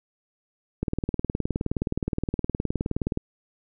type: click train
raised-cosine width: 3 ms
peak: -12 dBFS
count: 46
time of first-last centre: 0.83-3.174 s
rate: 19.2 Hz
effects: none